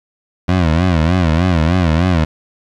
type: tone with vibrato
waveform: 20% pulse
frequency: 85.2 Hz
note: F2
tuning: 42 cents flat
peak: -6 dBFS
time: 0.48-2.25 s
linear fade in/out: 10 ms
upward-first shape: sine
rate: 3.3 Hz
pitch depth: 150 cents each way
effects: low-pass 4000 Hz 12 dB/octave + 8-bit